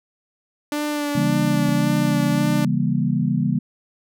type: tone with vibrato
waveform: sawtooth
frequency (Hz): 293.7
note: D4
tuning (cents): 0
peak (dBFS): -18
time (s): 0.72-2.65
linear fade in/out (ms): 2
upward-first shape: sine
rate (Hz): 1.8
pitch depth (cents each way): 23
type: chord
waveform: sine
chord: C# diminished seventh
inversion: none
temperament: just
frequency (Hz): 138.59 / 166.31 / 199.57 / 239.5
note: C#3 / E3 / G3 / Bb3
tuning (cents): 0 / +16 / +31 / +47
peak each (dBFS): -23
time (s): 1.15-3.59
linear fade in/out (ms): 5
type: click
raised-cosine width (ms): 2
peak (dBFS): -24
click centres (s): 1.689
effects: none